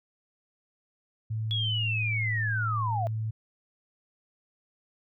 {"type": "tone", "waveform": "sine", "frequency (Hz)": 110, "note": "A2", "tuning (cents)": 0, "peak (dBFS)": -28, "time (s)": [1.3, 3.31], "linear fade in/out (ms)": 10}
{"type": "linear sweep", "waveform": "sine", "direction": "down", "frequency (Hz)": [3386, 645], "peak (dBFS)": -28, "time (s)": [1.51, 3.07], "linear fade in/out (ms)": 0}
{"effects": []}